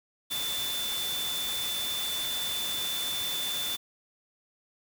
sine tone in noise, 3520 Hz, A7, in tune, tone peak -31 dBFS, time 0.3-3.77 s, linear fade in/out 20 ms, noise white, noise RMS -35 dBFS, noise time 0.3-3.77 s, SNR +1 dB, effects none

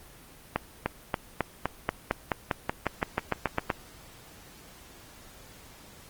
accelerating click train, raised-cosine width 0.5 ms, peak -9 dBFS, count 17, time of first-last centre 0.56-3.702 s, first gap 300 ms, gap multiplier 0.94, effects pink hiss -51 dBFS RMS until 6.09 s + Opus 24 kbps

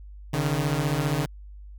sawtooth beating tone pair, 138.59 / 153.59 Hz, C#3 / D#3, 0 / -22 cents, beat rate 15 Hz, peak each -22 dBFS, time 0.33-1.26 s, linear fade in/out 10 ms, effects added 50 Hz sine -40 dBFS peak until 1.78 s

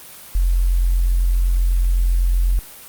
sine tone, 43.96 Hz, F1, 12 cents sharp, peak -13 dBFS, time 0.35-2.59 s, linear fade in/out 0 ms, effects white hiss -39 dBFS RMS until 2.88 s + Opus 32 kbps

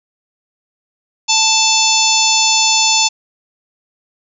harmonic tone, 880 Hz, A5, in tune, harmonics 1 / 3 / 4 / 5 / 6 / 7 / 8, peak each -18 / -18 / -18 / -18 / -18 / -18 / -18 dBFS, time 1.28-3.09 s, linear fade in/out 20 ms, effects none

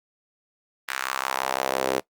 sawtooth tone with high-pass filter sweep, 65.9 Hz, C2, 13 cents sharp, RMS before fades -27 dBFS, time 0.88-2 s, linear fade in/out 10 ms, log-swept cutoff 1600 to 420 Hz, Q 1.9, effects noise-tail reverb RT60 0.1 s tail -19 dB re dry + Opus 32 kbps

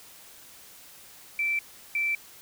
sine tone pair in turn, 2334 / 2334 Hz, D7 / D7, -11 / -11 cents, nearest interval unison, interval 0 cents, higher neither, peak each -24 dBFS, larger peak neither, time 1.39-1.59 / 1.95-2.15 s, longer neither, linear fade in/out 2 ms, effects white hiss -50 dBFS RMS until 2.41 s

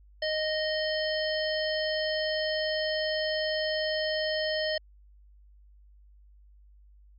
harmonic tone with a mistuned harmonic, 620 Hz, D#5, 6 cents flat, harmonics 1 / 3 / 5 / 7 / 8, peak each -29 / -34 / -36 / -37 / -38 dBFS, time 0.22-4.78 s, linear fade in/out 5 ms, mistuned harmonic 8, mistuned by +76 cents, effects added 50 Hz sine -53 dBFS peak until 7.18 s

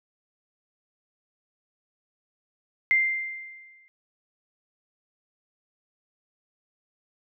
sine tone with exponential decay, 2093 Hz, C7, in tune, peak -16 dBFS, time 2.91-3.88 s, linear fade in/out 0 ms, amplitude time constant 210 ms, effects none

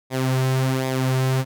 sawtooth tone with flanger, 130.81 Hz, C3, in tune, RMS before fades -21 dBFS, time 0.1-1.45 s, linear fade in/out 50 ms, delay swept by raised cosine 0.69 to 4.29 ms, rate 1.3 Hz, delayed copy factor -0.6, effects none

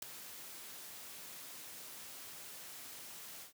white noise with ADSR envelope, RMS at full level -37 dBFS, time 0.02-3.53 s, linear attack 6 ms, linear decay 3 ms, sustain -13 dB, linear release 110 ms, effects high-pass 100 Hz 12 dB/octave

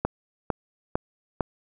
click train, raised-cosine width 1 ms, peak -9 dBFS, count 4, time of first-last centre 0.05-1.407 s, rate 2.21 Hz, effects none

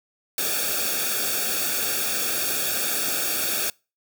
white noise with comb filter, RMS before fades -25 dBFS, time 0.38-3.7 s, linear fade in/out 2 ms, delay 0.99 ms, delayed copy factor -1, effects noise-tail reverb RT60 0.3 s tail -26 dB re dry

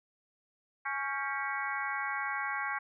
harmonic tone with a mistuned harmonic, 277.8 Hz, C#4, 4 cents sharp, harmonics 3 / 4 / 5 / 6 / 7 / 8, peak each -39 / -38 / -41 / -38 / -39 / -41 dBFS, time 0.85-2.79 s, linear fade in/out 10 ms, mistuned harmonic 6, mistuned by -78 cents, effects none

